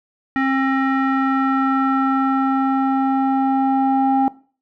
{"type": "tone with low-pass filter sweep", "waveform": "square", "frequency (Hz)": 267.8, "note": "C4", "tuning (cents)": 40, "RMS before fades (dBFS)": -18, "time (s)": [0.36, 4.28], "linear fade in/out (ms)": 0, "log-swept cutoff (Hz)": [1800, 860], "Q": 3.6, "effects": ["noise-tail reverb RT60 0.4 s tail -19 dB re dry"]}